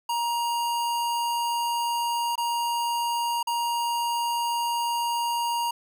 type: tone with dropouts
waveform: square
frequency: 943 Hz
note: A#5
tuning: 20 cents sharp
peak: -25 dBFS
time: 0.09-5.71 s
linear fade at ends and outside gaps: 5 ms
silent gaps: 2.356-2.378 / 3.429-3.471 s
effects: none